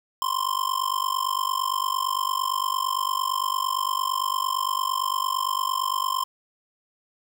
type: tone with amplitude modulation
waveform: square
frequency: 1046.5 Hz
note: C6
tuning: in tune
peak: -20 dBFS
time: 0.22-6.24 s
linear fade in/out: 0 ms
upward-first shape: sine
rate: 48.8 Hz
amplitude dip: 95%
effects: none